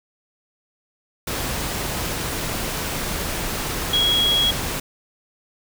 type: tone in noise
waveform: sine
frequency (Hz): 3314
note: G#7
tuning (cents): -4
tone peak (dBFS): -16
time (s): 3.93-4.51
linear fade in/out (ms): 5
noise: pink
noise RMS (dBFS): -26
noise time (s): 1.27-4.8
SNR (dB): +7
effects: none